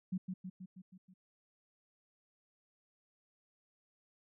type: tone with echo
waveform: sine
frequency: 185.3 Hz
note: F#3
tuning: 3 cents sharp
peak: -33 dBFS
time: 0.12-0.18 s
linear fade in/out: 10 ms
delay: 160 ms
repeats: 6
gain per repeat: -4 dB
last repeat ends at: 1.14 s
effects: none